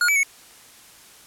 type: tone with pitch steps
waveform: square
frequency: 1435 / 2300 / 2210 Hz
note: F6 / D7 / C#7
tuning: +47 / -37 / -6 cents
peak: -17 dBFS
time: 0.01-0.232 s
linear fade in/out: 2 ms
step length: 74 ms
effects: white hiss -48 dBFS RMS until 1.26 s + low-pass 12000 Hz 12 dB/octave